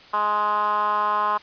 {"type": "tone with band-pass filter", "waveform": "10% pulse", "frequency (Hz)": 209.2, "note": "G#3", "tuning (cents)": 13, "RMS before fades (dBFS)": -22, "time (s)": [0.13, 1.38], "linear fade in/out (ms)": 10, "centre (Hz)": 1100, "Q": 4.8, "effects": ["white hiss -47 dBFS RMS until 1.42 s", "resampled to 11025 Hz"]}